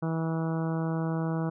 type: harmonic tone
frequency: 162.5 Hz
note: E3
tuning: 24 cents flat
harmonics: 1 / 2 / 3 / 4 / 5 / 6 / 7 / 8 / 9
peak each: -28 / -34 / -38 / -40 / -42 / -44 / -45 / -46 / -47 dBFS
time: 0.02-1.5 s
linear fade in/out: 10 ms
effects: none